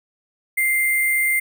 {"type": "tone with sample-and-hold", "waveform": "sine", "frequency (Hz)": 2093, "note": "C7", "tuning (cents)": 0, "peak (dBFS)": -16, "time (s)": [0.57, 1.4], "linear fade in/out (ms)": 10, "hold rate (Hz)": 11025, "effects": []}